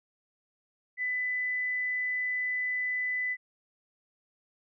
sine tone, 1999 Hz, B6, 20 cents sharp, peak -28 dBFS, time 0.97-3.37 s, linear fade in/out 50 ms, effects none

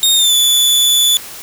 sawtooth tone with pitch glide, 3698 to 3470 Hz, A#7 to A7, -15 to -25 cents, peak -6 dBFS, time 0.03-1.17 s, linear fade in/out 0 ms, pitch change -110 cents, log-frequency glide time 0.15-0.34 s, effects white hiss -31 dBFS RMS until 1.42 s

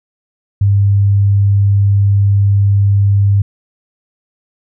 sine tone, 100 Hz, G2, 35 cents sharp, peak -7 dBFS, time 0.61-3.42 s, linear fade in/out 5 ms, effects none

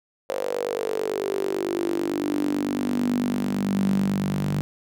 sawtooth tone with high-pass filter sweep, 49 Hz, G1, in tune, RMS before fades -25 dBFS, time 0.29-4.61 s, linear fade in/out 0 ms, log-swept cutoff 530 to 160 Hz, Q 8.6, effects none

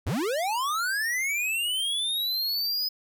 square linear sweep, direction up, 58.27 to 5050 Hz, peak -26 dBFS, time 0.06-2.89 s, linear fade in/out 10 ms, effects none

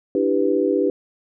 sine chord, E minor seventh, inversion third, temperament equal, 293.7 / 329.6 / 392 / 493.9 Hz, D4 / E4 / G4 / B4, 0 / 0 / 0 / 0 cents, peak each -22 / -24 / -20 / -22 dBFS, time 0.15-0.9 s, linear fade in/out 2 ms, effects none

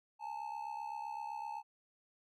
triangle ring-modulated tone, 870 Hz, A5, 20 cents flat, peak -35 dBFS, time 0.19-1.63 s, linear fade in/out 50 ms, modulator 33.9 Hz, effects none

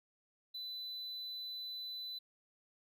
triangle tone, 4000 Hz, B7, 21 cents sharp, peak -40 dBFS, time 0.54-2.19 s, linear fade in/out 10 ms, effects none

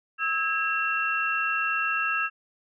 sine tone cluster, 1299 / 1638 / 2717 Hz, E6 / G#6 / F7, -26 / -24 / -48 cents, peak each -28 dBFS, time 0.18-2.3 s, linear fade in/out 50 ms, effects none

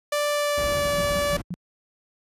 sawtooth tone with pitch glide, 587.3 to 578.2 Hz, D5 to D5, 0 to -27 cents, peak -18 dBFS, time 0.12-1.37 s, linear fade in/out 5 ms, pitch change -27 cents, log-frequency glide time 0.29-0.9 s
brown noise, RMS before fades -29 dBFS, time 0.57-1.42 s, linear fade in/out 10 ms
sine tone bursts, 176.1 Hz, F3, 15 cents sharp, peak -27 dBFS, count 4, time 0.98-1.54 s, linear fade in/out 0 ms, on 35 ms, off 140 ms
effects high-pass 60 Hz 12 dB/octave + resampled to 32000 Hz

